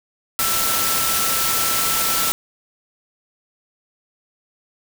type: tone in noise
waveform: sine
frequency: 1333 Hz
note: E6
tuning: 19 cents sharp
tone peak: -26 dBFS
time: 0.39-2.32 s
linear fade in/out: 0 ms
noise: white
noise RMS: -20 dBFS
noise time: 0.39-2.32 s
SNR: -9 dB
effects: none